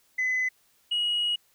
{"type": "tone pair in turn", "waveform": "sine", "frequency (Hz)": [2019, 2900], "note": ["B6", "F#7"], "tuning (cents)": [38, -35], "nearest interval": "tritone", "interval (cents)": 627, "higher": "second", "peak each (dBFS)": -22, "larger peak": "neither", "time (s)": [[0.18, 0.49], [0.91, 1.36]], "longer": "second", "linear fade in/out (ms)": 10, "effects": ["tanh soft clip ceiling -21 dBFS", "white hiss -65 dBFS RMS until 1.54 s"]}